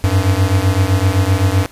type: beating tone pair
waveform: square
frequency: 91.6 / 99.4 Hz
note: F#2 / G2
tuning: -17 / +25 cents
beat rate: 7.8 Hz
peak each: -15 dBFS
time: 0.04-1.66 s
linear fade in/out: 0 ms
effects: pink hiss -43 dBFS RMS until 1.71 s + resampled to 32000 Hz